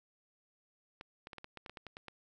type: clicks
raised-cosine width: 0.3 ms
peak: -30 dBFS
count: 12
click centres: 1.011 / 1.271 / 1.332 / 1.383 / 1.444 / 1.573 / 1.662 / 1.696 / 1.772 / 1.867 / 1.969 / 2.083 s
effects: none